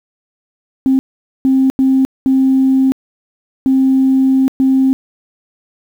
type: tone bursts at uneven times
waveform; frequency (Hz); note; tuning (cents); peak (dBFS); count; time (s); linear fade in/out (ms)
sine; 264.9; C4; +22; -7; 6; 0.86-0.99 / 1.45-1.7 / 1.79-2.05 / 2.26-2.92 / 3.66-4.48 / 4.6-4.93; 0
effects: tanh soft clip ceiling -3 dBFS + 7-bit